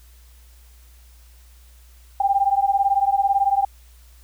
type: beating tone pair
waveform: sine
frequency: 784 / 802 Hz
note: G5 / G5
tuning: 0 / +39 cents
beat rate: 18 Hz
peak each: -19 dBFS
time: 2.2-3.65 s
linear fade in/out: 5 ms
effects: added 60 Hz sine -46 dBFS peak until 4.23 s + white hiss -56 dBFS RMS until 4.23 s